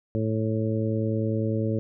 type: harmonic tone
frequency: 110.1 Hz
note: A2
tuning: 2 cents sharp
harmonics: 1 / 2 / 3 / 4 / 5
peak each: -26 / -29 / -31 / -32 / -33 dBFS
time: 0.15-1.79 s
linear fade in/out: 0 ms
effects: none